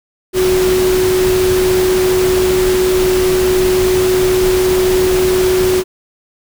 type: tone in noise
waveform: sine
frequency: 370 Hz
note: F#4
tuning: in tune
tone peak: -10 dBFS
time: 0.33-5.84 s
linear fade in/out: 50 ms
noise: pink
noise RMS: -20 dBFS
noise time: 0.33-5.84 s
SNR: +7 dB
effects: none